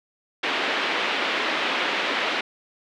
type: band-pass noise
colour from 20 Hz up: white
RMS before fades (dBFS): -25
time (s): 0.43-2.41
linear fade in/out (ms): 5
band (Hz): 250 to 3200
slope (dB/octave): 24
effects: none